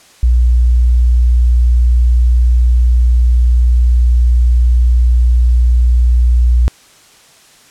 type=tone; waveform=sine; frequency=60.2 Hz; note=B1; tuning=44 cents flat; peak=-6 dBFS; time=0.23-6.68 s; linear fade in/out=0 ms; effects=white hiss -44 dBFS RMS until 7.7 s + low-pass 9000 Hz 12 dB/octave